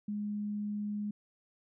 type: tone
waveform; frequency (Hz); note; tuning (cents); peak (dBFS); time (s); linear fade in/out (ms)
sine; 207.7; G#3; 0; -33; 0.08-1.11; 5
effects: none